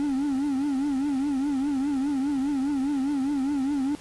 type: tone with vibrato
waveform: triangle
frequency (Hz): 277.2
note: C#4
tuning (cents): 0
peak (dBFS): -21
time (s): 0-3.95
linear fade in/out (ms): 0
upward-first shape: triangle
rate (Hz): 4.9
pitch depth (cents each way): 130
effects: pink hiss -46 dBFS RMS until 4 s + resampled to 24000 Hz